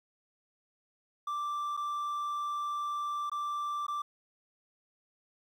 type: tone with dropouts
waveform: triangle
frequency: 1174.7 Hz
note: D6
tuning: in tune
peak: -30 dBFS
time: 1.27-4.02 s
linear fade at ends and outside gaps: 5 ms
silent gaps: 1.768-1.773 / 3.298-3.316 / 3.867-3.881 s
effects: 11-bit